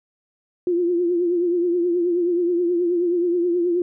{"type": "tone with vibrato", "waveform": "sine", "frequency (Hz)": 349.2, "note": "F4", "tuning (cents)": 0, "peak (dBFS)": -17, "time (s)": [0.67, 3.82], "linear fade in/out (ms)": 2, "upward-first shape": "triangle", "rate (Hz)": 9.4, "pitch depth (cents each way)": 70, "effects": []}